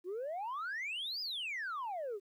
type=exponential two-way sweep; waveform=sine; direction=up then down; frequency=340 to 5100 to 377.2 Hz; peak=-35 dBFS; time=0.04-2.2 s; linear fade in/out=50 ms; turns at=1.21 s; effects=tanh soft clip ceiling -35 dBFS + 12-bit